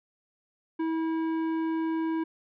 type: tone with tanh clipping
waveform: sine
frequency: 323.7 Hz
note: E4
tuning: 31 cents flat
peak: -28 dBFS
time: 0.79-2.24 s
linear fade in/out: 10 ms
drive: 12 dB
effects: none